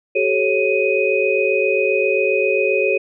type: tone cluster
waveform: sine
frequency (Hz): 382.2 / 429.7 / 548 / 2501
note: G4 / A4 / C#5 / D#7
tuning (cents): -44 / -41 / -20 / +8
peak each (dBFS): -20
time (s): 0.15-2.98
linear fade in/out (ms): 10
effects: none